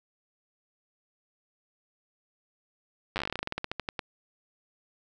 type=slowing click train; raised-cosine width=0.3 ms; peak=-15 dBFS; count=22; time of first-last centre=3.16-3.992 s; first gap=9 ms; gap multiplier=1.13; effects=none